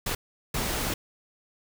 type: noise bursts at uneven times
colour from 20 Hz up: pink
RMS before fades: -29 dBFS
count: 2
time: 0.06-0.15 / 0.54-0.94 s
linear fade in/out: 5 ms
effects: none